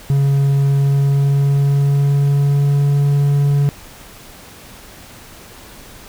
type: tone with pitch glide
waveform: triangle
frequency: 139.1 to 142.35 Hz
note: C#3 to C#3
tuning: +6 to +46 cents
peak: -9 dBFS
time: 0.1-3.69 s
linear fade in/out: 0 ms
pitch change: +40 cents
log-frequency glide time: 0.76-2.93 s
effects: pink hiss -39 dBFS RMS until 6.08 s